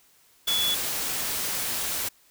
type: tone in noise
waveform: sine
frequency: 3416 Hz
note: G#7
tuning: 48 cents sharp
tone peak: -23 dBFS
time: 0.47-0.75 s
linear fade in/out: 10 ms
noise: white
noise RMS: -29 dBFS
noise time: 0.47-2.09 s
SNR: +3 dB
effects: white hiss -60 dBFS RMS until 2.3 s